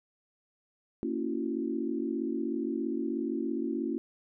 sine chord, F# dominant seventh, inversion first, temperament just, 231.2 / 277.5 / 333 / 370 Hz, A#3 / C#4 / E4 / F#4, -14 / +2 / +18 / 0 cents, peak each -35 / -34 / -34 / -38 dBFS, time 1.03-3.98 s, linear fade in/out 0 ms, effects none

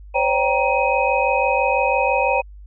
sine tone cluster, 517 / 563 / 783 / 940 / 2515 Hz, C5 / C#5 / G5 / A#5 / D#7, -21 / +27 / -2 / +14 / +18 cents, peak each -22 dBFS, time 0.14-2.42 s, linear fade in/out 20 ms, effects added 50 Hz sine -37 dBFS peak until 2.66 s

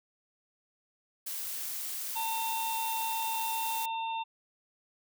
blue noise, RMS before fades -37 dBFS, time 1.26-3.86 s, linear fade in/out 10 ms
harmonic tone, 904 Hz, A5, 47 cents sharp, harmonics 1 / 3 / 4, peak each -32 / -42 / -44 dBFS, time 2.15-4.24 s, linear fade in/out 20 ms
effects none

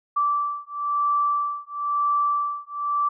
sine beating tone pair, 1164 / 1165 Hz, D6 / D6, -16 / -14 cents, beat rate 1 Hz, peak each -24 dBFS, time 0.16-3.09 s, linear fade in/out 10 ms, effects none

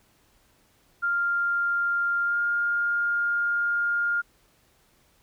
sine tone with pitch glide, 1396.9 to 1410.7 Hz, F6 to F6, 0 to +17 cents, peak -22 dBFS, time 1.02-4.22 s, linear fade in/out 20 ms, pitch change +17 cents, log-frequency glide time 2.24-2.38 s, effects pink hiss -63 dBFS RMS until 5.22 s

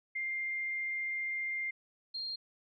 sine tone pair in turn, 2105 / 4210 Hz, C7 / C8, +10 / +10 cents, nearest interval octave, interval 1200 cents, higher second, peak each -33 / -36 dBFS, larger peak first, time 0.15-1.71 / 2.14-2.36 s, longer first, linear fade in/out 10 ms, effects none

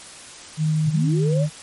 sine tone with pitch glide, 155.56 to 152.18 Hz, D#3 to D#3, 0 to -38 cents, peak -17 dBFS, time 0.57-1.5 s, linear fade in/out 50 ms, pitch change -38 cents, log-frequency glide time 1.2-1.34 s
sine linear sweep, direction up, 91.3 to 609 Hz, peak -23 dBFS, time 0.84-1.47 s, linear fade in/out 50 ms
effects white hiss -40 dBFS RMS until 1.62 s + MP3 48 kbps

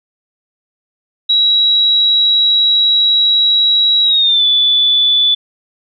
sine tone with pitch glide, 3876 to 3473 Hz, B7 to A7, -33 to -23 cents, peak -8 dBFS, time 1.29-5.35 s, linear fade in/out 10 ms, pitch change -190 cents, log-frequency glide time 4.04-4.45 s, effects none

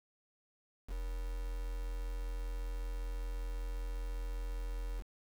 sine tone with quantisation, 42.6 Hz, F1, 42 cents flat, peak -36 dBFS, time 0.87-5.04 s, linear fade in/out 50 ms, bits 8, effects none

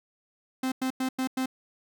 45% pulse tone bursts, 260 Hz, C4, 11 cents flat, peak -26 dBFS, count 5, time 0.63-1.459 s, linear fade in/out 5 ms, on 89 ms, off 96 ms, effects none

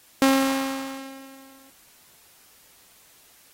sawtooth tone with exponential decay, 269.2 Hz, C4, 49 cents sharp, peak -10 dBFS, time 0.22-1.7 s, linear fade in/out 1 ms, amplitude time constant 320 ms, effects white hiss -55 dBFS RMS until 3.53 s + AAC 48 kbps

